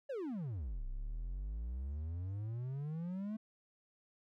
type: exponential two-way sweep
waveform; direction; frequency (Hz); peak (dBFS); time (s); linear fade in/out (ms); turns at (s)
triangle; down then up; 587.3 to 31.09 to 221.6; -36; 0.09-3.37; 10; 0.85
effects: none